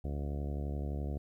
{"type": "harmonic tone", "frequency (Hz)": 71.7, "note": "D2", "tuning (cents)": -41, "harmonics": [1, 2, 3, 4, 5, 6, 7, 8, 9, 10], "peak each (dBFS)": [-35, -41, -45, -47, -49, -51, -52, -53, -54, -55], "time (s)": [0.04, 1.18], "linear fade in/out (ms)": 5, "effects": ["12-bit"]}